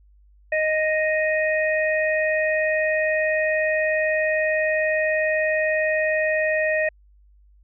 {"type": "harmonic tone", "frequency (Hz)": 622.3, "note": "D#5", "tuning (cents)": 0, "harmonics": [1, 3, 4], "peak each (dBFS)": [-21, -23, -29], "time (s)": [0.52, 6.89], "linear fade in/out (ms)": 5, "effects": ["added 50 Hz sine -51 dBFS peak until 7.63 s"]}